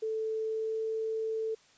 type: tone with pitch glide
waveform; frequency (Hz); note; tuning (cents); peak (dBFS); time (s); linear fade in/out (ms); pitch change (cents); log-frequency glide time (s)
sine; 440 to 442.8; A4 to A4; 0 to +11; -30; 0.02-1.55; 10; +11; 0.44-0.83
effects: white hiss -62 dBFS RMS until 1.77 s + resampled to 16000 Hz